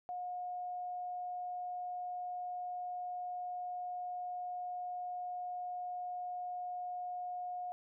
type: tone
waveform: sine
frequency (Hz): 720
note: F#5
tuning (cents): -47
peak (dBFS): -38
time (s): 0.09-7.72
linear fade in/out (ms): 0
effects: none